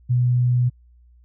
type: tone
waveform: sine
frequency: 123.47 Hz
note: B2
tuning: in tune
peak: -15 dBFS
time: 0.09-0.7 s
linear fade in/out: 20 ms
effects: added 60 Hz sine -49 dBFS peak until 1.24 s